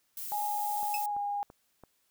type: noise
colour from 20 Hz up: violet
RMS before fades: -39 dBFS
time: 0.17-1.06 s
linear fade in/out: 2 ms
type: tone with pitch glide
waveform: sine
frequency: 830 to 814.8 Hz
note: G#5 to G#5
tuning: -1 to -33 cents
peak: -30 dBFS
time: 0.32-1.43 s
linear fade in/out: 0 ms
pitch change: -32 cents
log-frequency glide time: 1.09-1.16 s
type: click train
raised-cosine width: 1 ms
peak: -35 dBFS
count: 4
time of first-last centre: 0.83-1.837 s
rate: 2.98 Hz
type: tone with exponential decay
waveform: sawtooth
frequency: 2599 Hz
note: E7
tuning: 25 cents flat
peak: -28 dBFS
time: 0.94-1.05 s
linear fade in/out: 2 ms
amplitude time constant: 22 ms
effects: white hiss -73 dBFS RMS until 2.1 s